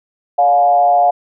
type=tone with frequency modulation; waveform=sine; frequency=711 Hz; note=F5; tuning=31 cents sharp; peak=-8 dBFS; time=0.38-1.11 s; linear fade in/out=10 ms; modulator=136 Hz; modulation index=0.63; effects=none